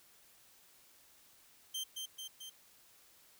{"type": "tone with echo", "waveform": "sawtooth", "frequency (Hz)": 3136, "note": "G7", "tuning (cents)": 0, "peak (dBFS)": -34, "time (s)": [1.74, 1.84], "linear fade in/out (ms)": 10, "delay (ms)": 220, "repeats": 3, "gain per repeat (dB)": -3, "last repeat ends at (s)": 2.5, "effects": ["white hiss -64 dBFS RMS until 3.39 s"]}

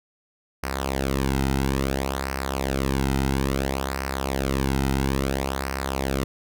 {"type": "tone with flanger", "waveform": "sawtooth", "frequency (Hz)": 67.4, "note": "C#2", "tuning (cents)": -48, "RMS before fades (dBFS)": -25, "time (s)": [0.63, 6.24], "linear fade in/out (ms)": 5, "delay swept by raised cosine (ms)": [0.28, 1.78], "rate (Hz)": 0.59, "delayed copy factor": -0.7, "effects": []}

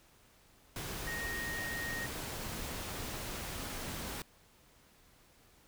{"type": "tone in noise", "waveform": "sine", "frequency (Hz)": 1864.7, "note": "A#6", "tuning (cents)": 0, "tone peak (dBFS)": -38, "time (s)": [1.07, 2.06], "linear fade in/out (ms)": 2, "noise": "pink", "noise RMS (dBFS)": -41, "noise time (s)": [0.76, 4.22], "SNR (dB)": 0, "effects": ["pink hiss -64 dBFS RMS until 5.67 s"]}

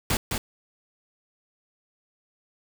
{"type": "noise with echo", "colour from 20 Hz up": "pink", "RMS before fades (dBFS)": -24, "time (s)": [0.1, 0.17], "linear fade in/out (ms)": 2, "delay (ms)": 210, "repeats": 1, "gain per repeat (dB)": -4, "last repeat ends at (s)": 0.38, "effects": []}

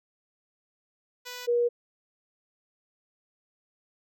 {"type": "tone pair in turn", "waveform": ["5% pulse", "sine"], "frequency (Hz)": [493.9, 478.5], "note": ["B4", "A#4"], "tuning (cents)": [0, 45], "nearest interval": "minor second", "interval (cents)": 55, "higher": "first", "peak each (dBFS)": [-26, -21], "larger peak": "second", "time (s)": [[1.25, 1.47], [1.47, 1.69]], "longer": "neither", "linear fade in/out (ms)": 20, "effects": []}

